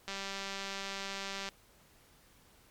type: click train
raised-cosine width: 0.2 ms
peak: -22 dBFS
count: 277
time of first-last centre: 0.08-1.488 s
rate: 196 Hz
effects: pink hiss -63 dBFS RMS until 2.7 s + MP3 96 kbps